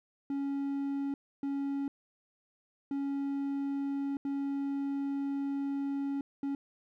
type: tone bursts at uneven times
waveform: triangle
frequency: 278.4 Hz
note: C#4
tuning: 8 cents sharp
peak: -29 dBFS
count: 5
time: 0.3-1.14 / 1.43-1.88 / 2.91-4.17 / 4.25-6.21 / 6.43-6.55 s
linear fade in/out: 2 ms
effects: none